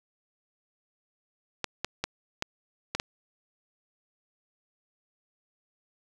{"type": "clicks", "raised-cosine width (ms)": 0.2, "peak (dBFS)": -11, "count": 6, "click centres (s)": [1.643, 1.846, 2.04, 2.424, 2.95, 2.999], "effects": ["8-bit"]}